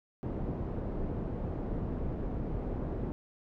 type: low-pass noise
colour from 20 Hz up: pink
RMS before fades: -35 dBFS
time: 0.23-3.12 s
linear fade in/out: 0 ms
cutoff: 490 Hz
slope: 12 dB/octave
effects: none